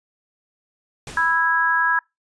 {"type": "noise with exponential decay", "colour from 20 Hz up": "pink", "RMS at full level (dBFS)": -33, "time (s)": [1.07, 1.67], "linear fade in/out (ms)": 2, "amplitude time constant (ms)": 130}
{"type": "chord", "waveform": "sine", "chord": "E major", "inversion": "second", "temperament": "just", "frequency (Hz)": [988.9, 1318.5, 1648.1], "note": ["B5", "E6", "G#6"], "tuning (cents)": [2, 0, -14], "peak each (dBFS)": [-22, -24, -18], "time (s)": [1.17, 1.99], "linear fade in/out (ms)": 2}
{"effects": ["noise-tail reverb RT60 0.2 s tail -26 dB re dry", "resampled to 22050 Hz"]}